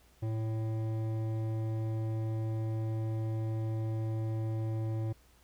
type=tone with hard clipping; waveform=sine; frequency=110.8 Hz; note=A2; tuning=13 cents sharp; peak=-33 dBFS; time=0.22-5.13 s; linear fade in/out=10 ms; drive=12 dB; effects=added 60 Hz sine -63 dBFS peak until 5.43 s + pink hiss -65 dBFS RMS until 5.43 s